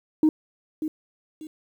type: tone with echo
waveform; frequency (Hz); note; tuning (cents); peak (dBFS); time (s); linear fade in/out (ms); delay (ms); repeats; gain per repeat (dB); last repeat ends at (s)
sine; 310.5; D#4; -3; -13; 0.23-0.29; 2; 590; 2; -11; 1.47
effects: tanh soft clip ceiling -11 dBFS + 9-bit